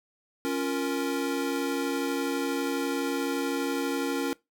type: chord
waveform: square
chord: Bb minor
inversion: first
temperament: equal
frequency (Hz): 277.2 / 349.2 / 466.2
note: Db4 / F4 / Bb4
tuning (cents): 0 / 0 / 0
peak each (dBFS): -30 / -34 / -33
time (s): 0.45-4.33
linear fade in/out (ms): 0
effects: noise-tail reverb RT60 0.2 s tail -22 dB re dry